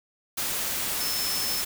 sine tone in noise, 5274 Hz, E8, in tune, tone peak -30 dBFS, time 1-1.62 s, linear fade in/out 10 ms, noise white, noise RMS -29 dBFS, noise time 0.37-1.65 s, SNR -4 dB, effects none

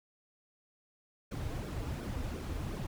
brown noise with flanger, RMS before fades -38 dBFS, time 1.31-2.87 s, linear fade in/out 10 ms, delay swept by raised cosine 1 to 5.6 ms, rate 2.8 Hz, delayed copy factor -0.7, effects none

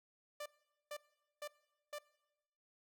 sawtooth tone bursts, 591 Hz, D5, 11 cents sharp, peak -39 dBFS, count 4, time 0.4-1.986 s, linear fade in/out 5 ms, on 59 ms, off 450 ms, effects noise-tail reverb RT60 1.0 s tail -21 dB re dry

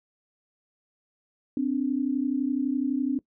sine tone pair together, 257.6 / 289.5 Hz, C4 / D4, -27 / -25 cents, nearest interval major second, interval 202 cents, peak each -26 dBFS, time 1.57-3.19 s, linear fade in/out 2 ms, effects noise-tail reverb RT60 0.1 s tail -20 dB re dry

